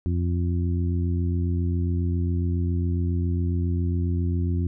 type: harmonic tone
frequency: 87.31 Hz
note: F2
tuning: in tune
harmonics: 1 / 2 / 3 / 4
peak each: -22 / -30 / -32 / -36 dBFS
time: 0.06-4.67 s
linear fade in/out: 0 ms
effects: none